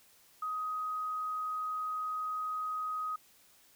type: tone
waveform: sine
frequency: 1256 Hz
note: D#6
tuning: 16 cents sharp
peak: -33 dBFS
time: 0.42-3.16 s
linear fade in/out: 5 ms
effects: white hiss -63 dBFS RMS until 3.75 s